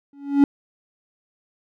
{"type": "tone with exponential growth", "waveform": "triangle", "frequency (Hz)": 281.6, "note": "C#4", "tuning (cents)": 27, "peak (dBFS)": -6, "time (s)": [0.13, 0.44], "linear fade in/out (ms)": 2, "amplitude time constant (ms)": 66, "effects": []}